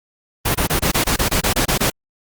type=noise bursts; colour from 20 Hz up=pink; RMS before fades=-17 dBFS; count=12; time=0.45-1.902 s; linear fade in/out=10 ms; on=99 ms; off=24 ms; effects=Opus 32 kbps